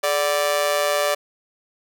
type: tone with amplitude modulation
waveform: sawtooth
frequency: 585 Hz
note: D5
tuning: 7 cents flat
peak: -11 dBFS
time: 0.03-1.15 s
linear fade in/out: 10 ms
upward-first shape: sine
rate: 159 Hz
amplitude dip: 80%
effects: none